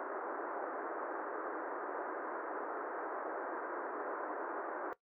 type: band-pass noise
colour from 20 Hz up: pink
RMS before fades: -41 dBFS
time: 0-4.93 s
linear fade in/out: 0 ms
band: 320 to 1600 Hz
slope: 48 dB/octave
effects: noise-tail reverb RT60 0.1 s tail -17 dB re dry